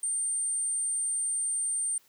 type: tone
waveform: sine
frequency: 8870 Hz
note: C#9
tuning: in tune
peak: -27 dBFS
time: 0.03-1.98 s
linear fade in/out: 2 ms
effects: white hiss -63 dBFS RMS until 2.08 s + high-pass 80 Hz 12 dB/octave